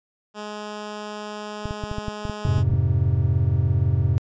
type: tone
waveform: 10% pulse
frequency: 210 Hz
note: G#3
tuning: 19 cents sharp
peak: -23 dBFS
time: 0.34-2.64 s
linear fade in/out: 50 ms
type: clicks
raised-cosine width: 5 ms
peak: -16 dBFS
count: 12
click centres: 1.656 / 1.709 / 1.838 / 1.914 / 1.984 / 2.083 / 2.253 / 2.297 / 2.458 / 2.583 / 2.699 / 2.736 s
type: chord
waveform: triangle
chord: F minor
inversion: none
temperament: just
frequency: 87.31 / 104.77 / 130.96 Hz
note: F2 / Ab2 / C3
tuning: 0 / +16 / +2 cents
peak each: -20 dBFS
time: 2.45-4.18 s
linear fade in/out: 0 ms
effects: resampled to 16000 Hz